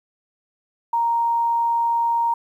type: tone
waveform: sine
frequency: 932.3 Hz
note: A#5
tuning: in tune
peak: -17 dBFS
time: 0.93-2.34 s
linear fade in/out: 5 ms
effects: 9-bit